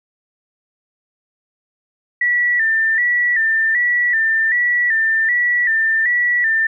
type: tone with vibrato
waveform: sine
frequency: 1864.7 Hz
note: A#6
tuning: in tune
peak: -13 dBFS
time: 2.21-6.67 s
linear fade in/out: 5 ms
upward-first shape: square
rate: 1.3 Hz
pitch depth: 71 cents each way
effects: none